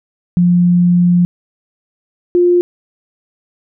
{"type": "tone pair in turn", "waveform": "sine", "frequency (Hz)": [176.1, 352.8], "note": ["F3", "F4"], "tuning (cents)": [15, 18], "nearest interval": "octave", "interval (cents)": 1203, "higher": "second", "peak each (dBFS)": -7, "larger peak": "neither", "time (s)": [[0.37, 1.25], [2.35, 2.61]], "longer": "first", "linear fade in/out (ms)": 0, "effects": []}